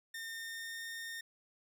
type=tone with pitch glide; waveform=sawtooth; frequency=1818 to 1829.6 Hz; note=A#6 to A#6; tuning=-44 to -33 cents; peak=-38 dBFS; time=0.14-1.21 s; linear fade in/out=5 ms; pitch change=+11 cents; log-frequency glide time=0.29-0.86 s; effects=none